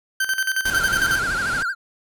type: tone with tremolo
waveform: 40% pulse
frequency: 1550 Hz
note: G6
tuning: 20 cents flat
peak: -17 dBFS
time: 0.2-1.2 s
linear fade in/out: 5 ms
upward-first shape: square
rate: 11 Hz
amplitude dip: 70%
type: low-pass noise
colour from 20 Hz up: pink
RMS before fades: -31 dBFS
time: 0.65-1.63 s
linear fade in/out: 5 ms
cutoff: 11000 Hz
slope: 48 dB/octave
type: tone with vibrato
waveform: triangle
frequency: 1480 Hz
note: F#6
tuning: in tune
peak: -19 dBFS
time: 0.69-1.75 s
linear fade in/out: 50 ms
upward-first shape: sine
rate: 13 Hz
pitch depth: 140 cents each way
effects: none